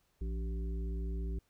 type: harmonic tone with a mistuned harmonic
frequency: 57.6 Hz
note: A#1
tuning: 20 cents flat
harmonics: 1 / 3 / 5 / 7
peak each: -34 / -45 / -51 / -49 dBFS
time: 0.21-1.39 s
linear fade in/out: 5 ms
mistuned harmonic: 7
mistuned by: -79 cents
effects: pink hiss -75 dBFS RMS until 1.49 s